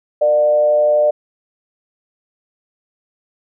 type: tone with frequency modulation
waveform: sine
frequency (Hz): 598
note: D5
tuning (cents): +31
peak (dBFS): -10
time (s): 0.21-1.11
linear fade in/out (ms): 10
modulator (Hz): 134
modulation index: 0.36
effects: none